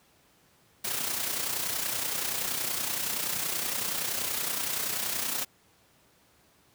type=noise with amplitude modulation; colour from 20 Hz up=white; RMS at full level=-29 dBFS; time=0.84-5.45 s; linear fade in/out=10 ms; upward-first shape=sine; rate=30.6 Hz; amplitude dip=50%; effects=pink hiss -63 dBFS RMS until 6.74 s + high-pass 80 Hz 12 dB/octave